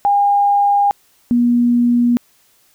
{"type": "tone pair in turn", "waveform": "sine", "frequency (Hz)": [810, 240.4], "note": ["G#5", "B3"], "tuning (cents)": [-43, -46], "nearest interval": "octave + major sixth", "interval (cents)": 2103, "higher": "first", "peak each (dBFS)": -10, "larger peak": "neither", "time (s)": [[0.05, 0.91], [1.31, 2.17]], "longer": "neither", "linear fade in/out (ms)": 0, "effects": ["white hiss -55 dBFS RMS until 2.74 s"]}